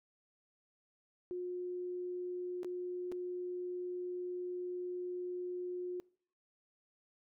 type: tone with dropouts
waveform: sine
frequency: 359.1 Hz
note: F4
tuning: 48 cents sharp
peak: -37 dBFS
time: 1.31-6 s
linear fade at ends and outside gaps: 0 ms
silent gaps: 2.632-2.646 / 3.117-3.122 s
effects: noise-tail reverb RT60 0.5 s tail -24 dB re dry